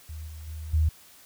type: tone with level steps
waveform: sine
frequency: 78 Hz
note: D#2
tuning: 5 cents sharp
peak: -35 / -38 / -34 / -19 dBFS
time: 0.09-0.89 s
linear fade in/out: 5 ms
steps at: 0.27 / 0.47 / 0.73 s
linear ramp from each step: 10 ms
effects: white hiss -53 dBFS RMS until 1.25 s